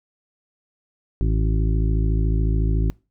harmonic tone, 53.9 Hz, A1, 35 cents flat, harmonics 1 / 2 / 3 / 5 / 6 / 7, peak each -18 / -24 / -28 / -32 / -34 / -35 dBFS, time 1.21-2.9 s, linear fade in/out 0 ms, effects noise-tail reverb RT60 0.3 s tail -25 dB re dry

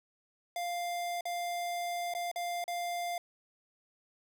square tone with dropouts, 698.5 Hz, F5, in tune, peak -34 dBFS, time 0.56-3.18 s, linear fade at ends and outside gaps 2 ms, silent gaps 1.209-1.254 / 2.138-2.149 / 2.315-2.359 / 2.641-2.679 s, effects none

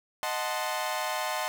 sawtooth chord, D# diminished seventh, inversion none, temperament equal with one note detuned, 622.3 / 740 / 880 / 1042.9 Hz, D#5 / F#5 / A5 / C6, 0 / 0 / 0 / -6 cents, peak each -31 dBFS, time 0.23-1.48 s, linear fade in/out 0 ms, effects none

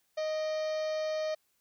harmonic tone with a mistuned harmonic, 622.3 Hz, D#5, in tune, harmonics 1 / 2 / 3 / 4 / 5 / 6 / 7 / 8 / 9 / 10, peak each -30 / -47 / -47 / -50 / -52 / -53 / -49 / -55 / -55 / -59 dBFS, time 0.17-1.35 s, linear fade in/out 10 ms, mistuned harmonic 4, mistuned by -77 cents, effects white hiss -74 dBFS RMS until 1.6 s

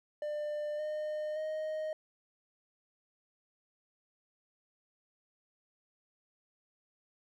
triangle tone with pitch steps, 597 / 609.5 / 622.4 Hz, D5 / D#5 / D#5, +28 / -36 / 0 cents, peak -32 dBFS, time 0.22-1.93 s, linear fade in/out 2 ms, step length 570 ms, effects none

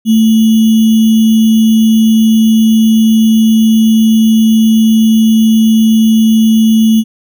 sine tone with sample-and-hold, 221.1 Hz, A3, 9 cents sharp, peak -4 dBFS, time 0.05-7.04 s, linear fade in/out 50 ms, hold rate 3150 Hz, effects none

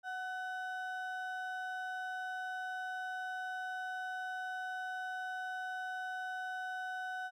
triangle ring-modulated tone, 1122 Hz, C#6, 21 cents sharp, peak -33 dBFS, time 0.03-7.31 s, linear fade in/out 50 ms, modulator 382 Hz, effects none

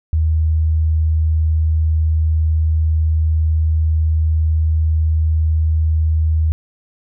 sine tone, 79 Hz, D#2, 27 cents sharp, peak -12 dBFS, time 0.13-6.52 s, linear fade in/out 0 ms, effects none

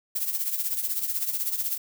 violet noise with tremolo, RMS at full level -25 dBFS, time 0.15-1.78 s, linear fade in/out 10 ms, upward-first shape triangle, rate 16 Hz, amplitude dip 75%, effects none

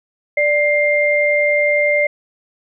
sine tone pair together, 589.3 / 2100 Hz, D5 / C7, +6 / +6 cents, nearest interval octave + minor seventh, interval 2200 cents, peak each -15 dBFS, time 0.37-2.07 s, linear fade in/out 5 ms, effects none

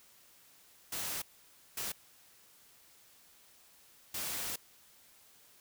white noise bursts at uneven times, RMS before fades -38 dBFS, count 3, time 0.92-1.22 / 1.77-1.92 / 4.14-4.56 s, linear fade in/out 5 ms, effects white hiss -62 dBFS RMS until 5.6 s

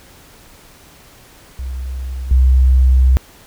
sine tone with level steps, 64.4 Hz, C2, 27 cents flat, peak -21 / -7 dBFS, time 1.59-3.17 s, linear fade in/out 0 ms, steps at 2.31 s, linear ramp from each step 2 ms, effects pink hiss -44 dBFS RMS until 3.46 s

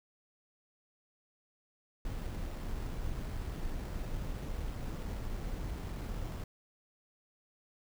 brown noise with sample-and-hold, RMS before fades -38 dBFS, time 2.05-6.44 s, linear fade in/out 2 ms, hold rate 6300 Hz, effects none

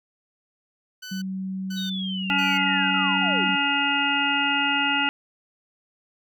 15% pulse tone bursts, 1500 Hz, F#6, 23 cents sharp, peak -29 dBFS, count 3, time 1.02-2.58 s, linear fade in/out 10 ms, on 200 ms, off 480 ms
sine tone, 189.8 Hz, F#3, 44 cents sharp, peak -27 dBFS, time 1.11-3.56 s, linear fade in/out 10 ms
sine linear sweep, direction down, 3846 to 187.9 Hz, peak -30 dBFS, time 1.76-3.51 s, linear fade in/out 20 ms
harmonic tone, 282.7 Hz, C#4, 34 cents sharp, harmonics 1 / 3 / 5 / 7 / 9 / 10, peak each -29 / -27 / -26 / -30 / -28 / -25 dBFS, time 2.3-5.09 s, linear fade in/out 0 ms
effects none

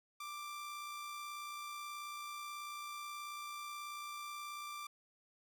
sawtooth tone with amplitude modulation, 1179 Hz, D6, 6 cents sharp, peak -39 dBFS, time 0.2-4.87 s, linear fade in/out 5 ms, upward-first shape sine, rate 58.4 Hz, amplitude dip 25%, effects none

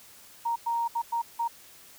sine tone bursts at uneven times, 932.3 Hz, A#5, in tune, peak -25 dBFS, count 5, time 0.45-0.56 / 0.66-0.88 / 0.95-1.02 / 1.12-1.22 / 1.39-1.48 s, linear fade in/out 10 ms, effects white hiss -52 dBFS RMS until 1.98 s

